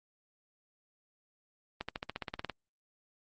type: accelerating click train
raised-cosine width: 0.3 ms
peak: -20 dBFS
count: 12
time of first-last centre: 1.81-2.497 s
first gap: 76 ms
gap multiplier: 0.96
effects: Opus 32 kbps